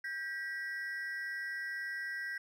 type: ring-modulated tone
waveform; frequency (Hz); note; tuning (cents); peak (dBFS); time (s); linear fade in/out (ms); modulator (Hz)
triangle; 1760; A6; 0; -32; 0.04-2.38; 5; 171
effects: none